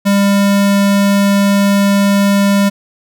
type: tone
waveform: square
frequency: 199.9 Hz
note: G3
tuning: 34 cents sharp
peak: -9 dBFS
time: 0.05-2.7 s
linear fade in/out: 20 ms
effects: none